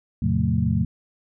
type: tone cluster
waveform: sine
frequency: 83.6 / 110.5 / 132.5 / 179.5 / 220.5 Hz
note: E2 / A2 / C3 / F3 / A3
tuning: +25 / +8 / +22 / +48 / +4 cents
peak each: -25 dBFS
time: 0.22-0.85 s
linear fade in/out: 5 ms
effects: none